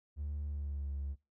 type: tone with pitch glide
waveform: triangle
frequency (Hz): 73.42 to 69.98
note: D2 to C#2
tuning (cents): 0 to +17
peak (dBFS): -33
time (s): 0.16-1.16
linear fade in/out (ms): 50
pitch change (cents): -83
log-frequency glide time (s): 0.45-0.91
effects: noise-tail reverb RT60 0.3 s tail -24 dB re dry + tanh soft clip ceiling -31 dBFS